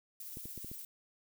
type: noise with tremolo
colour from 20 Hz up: violet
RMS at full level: -45 dBFS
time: 0.2-0.85 s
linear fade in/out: 2 ms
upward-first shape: sine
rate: 17 Hz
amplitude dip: 25%
type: clicks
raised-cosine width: 3 ms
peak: -34 dBFS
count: 5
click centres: 0.371 / 0.456 / 0.577 / 0.646 / 0.715 s
effects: none